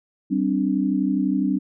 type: chord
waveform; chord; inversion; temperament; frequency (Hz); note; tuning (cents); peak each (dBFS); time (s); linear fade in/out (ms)
sine; G suspended fourth; none; equal with one note detuned; 193.86 / 261.6 / 293.7; G3 / C4 / D4; -19 / 0 / 0; -23; 0.3-1.59; 20
effects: none